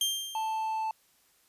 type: tone with exponential decay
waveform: sawtooth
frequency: 3175 Hz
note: G7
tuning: 21 cents sharp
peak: -21 dBFS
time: 0.01-0.84 s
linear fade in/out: 2 ms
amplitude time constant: 180 ms
type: tone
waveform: triangle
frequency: 880 Hz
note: A5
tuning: in tune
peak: -27 dBFS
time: 0.35-0.91 s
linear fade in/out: 2 ms
effects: white hiss -66 dBFS RMS until 1.48 s + resampled to 32000 Hz